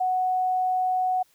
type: tone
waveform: sine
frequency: 740 Hz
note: F#5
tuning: in tune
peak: -21 dBFS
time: 0-1.23 s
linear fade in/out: 10 ms
effects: white hiss -63 dBFS RMS until 1.34 s